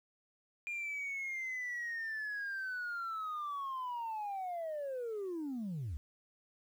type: linear sweep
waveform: sine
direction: down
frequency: 2414 to 64.5 Hz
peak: -35 dBFS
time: 0.67-5.97 s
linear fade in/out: 0 ms
effects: tanh soft clip ceiling -35 dBFS + 11-bit